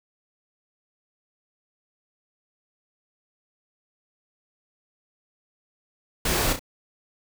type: noise with echo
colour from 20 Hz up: pink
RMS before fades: -24 dBFS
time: 6.25-6.53 s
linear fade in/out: 5 ms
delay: 32 ms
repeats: 2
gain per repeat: -7 dB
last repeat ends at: 6.594 s
effects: none